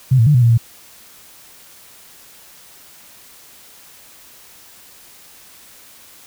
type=tone with pitch steps; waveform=sine; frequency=130.4 / 113.4 / 148.7 / 123.4 / 117.1 / 115.5 Hz; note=C3 / A#2 / D3 / B2 / A#2 / A#2; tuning=-5 / -47 / +22 / -1 / +8 / -16 cents; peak=-8 dBFS; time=0.11-0.578 s; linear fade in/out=10 ms; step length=78 ms; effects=white hiss -44 dBFS RMS until 6.26 s